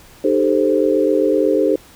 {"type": "chord", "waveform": "sine", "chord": "A half-diminished seventh", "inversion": "second", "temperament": "equal with one note detuned", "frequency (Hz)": [305.4, 392, 440, 523.3], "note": ["Eb4", "G4", "A4", "C5"], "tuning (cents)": [-32, 0, 0, 0], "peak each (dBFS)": -18, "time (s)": [0.24, 1.76], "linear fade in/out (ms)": 5, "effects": ["pink hiss -45 dBFS RMS until 1.95 s"]}